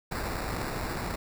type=noise with sample-and-hold; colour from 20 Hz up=pink; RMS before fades=-33 dBFS; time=0.11-1.16 s; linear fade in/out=10 ms; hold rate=3150 Hz; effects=none